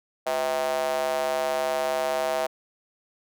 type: tone with high-pass filter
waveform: square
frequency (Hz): 71.7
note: D2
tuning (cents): -41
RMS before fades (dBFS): -26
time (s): 0.26-2.47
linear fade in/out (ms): 10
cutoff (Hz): 640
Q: 4.1
effects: none